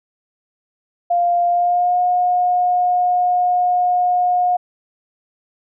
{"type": "tone with pitch glide", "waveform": "sine", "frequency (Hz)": [698.5, 719], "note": ["F5", "F#5"], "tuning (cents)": [0, -50], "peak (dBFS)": -13, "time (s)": [1.1, 4.57], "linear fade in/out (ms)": 10, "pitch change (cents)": 50, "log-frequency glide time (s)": [1.47, 2], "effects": []}